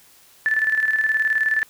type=tone with tremolo; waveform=sine; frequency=1753 Hz; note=A6; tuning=7 cents flat; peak=-15 dBFS; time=0.46-1.63 s; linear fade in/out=0 ms; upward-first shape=square; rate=19 Hz; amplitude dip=55%; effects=white hiss -52 dBFS RMS until 1.69 s